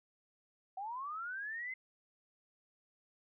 sine linear sweep, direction up, 740 to 2083 Hz, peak -39 dBFS, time 0.77-1.74 s, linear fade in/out 5 ms, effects none

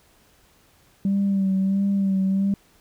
sine tone with vibrato, 194.8 Hz, G3, 11 cents flat, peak -17 dBFS, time 1.05-2.54 s, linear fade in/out 2 ms, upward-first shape sine, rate 1.5 Hz, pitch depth 36 cents each way, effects tanh soft clip ceiling -15 dBFS + pink hiss -58 dBFS RMS until 2.8 s

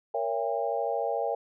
sine chord, A# diminished seventh, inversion none, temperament just, 466.2 / 559.4 / 671.3 / 805.5 Hz, A#4 / C#5 / E5 / G5, 0 / +16 / +31 / +47 cents, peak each -32 dBFS, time 0.14-1.35 s, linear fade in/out 5 ms, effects none

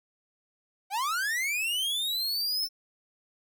45% pulse linear sweep, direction up, 740 to 5360 Hz, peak -27 dBFS, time 0.9-2.69 s, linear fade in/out 50 ms, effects none

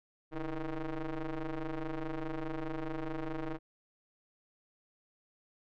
sawtooth ring-modulated tone, 155.6 Hz, D#3, in tune, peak -28 dBFS, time 0.31-3.59 s, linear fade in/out 50 ms, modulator 168 Hz, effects low-pass 2000 Hz 12 dB/octave

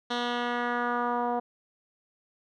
10% pulse tone with low-pass filter sweep, 241.6 Hz, B3, 38 cents flat, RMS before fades -29 dBFS, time 0.1-1.4 s, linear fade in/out 10 ms, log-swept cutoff 4000 to 770 Hz, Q 2, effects none

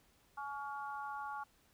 harmonic tone, 281.7 Hz, C#4, 28 cents sharp, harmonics 3 / 4 / 5, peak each -43 / -45 / -47 dBFS, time 0.37-1.44 s, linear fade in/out 10 ms, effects pink hiss -70 dBFS RMS until 1.73 s

